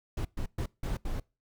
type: noise bursts at uneven times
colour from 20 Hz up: brown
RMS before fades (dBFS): -32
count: 5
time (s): 0.17-0.25 / 0.37-0.46 / 0.58-0.66 / 0.83-0.97 / 1.05-1.2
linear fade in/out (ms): 5
effects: noise-tail reverb RT60 0.3 s tail -24 dB re dry